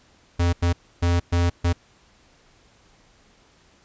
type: tone bursts at uneven times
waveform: square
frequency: 86.7 Hz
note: F2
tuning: 12 cents flat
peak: -18 dBFS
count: 5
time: 0.39-0.53 / 0.62-0.73 / 1.02-1.2 / 1.32-1.5 / 1.64-1.73 s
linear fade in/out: 10 ms
effects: pink hiss -57 dBFS RMS until 3.84 s + resampled to 16000 Hz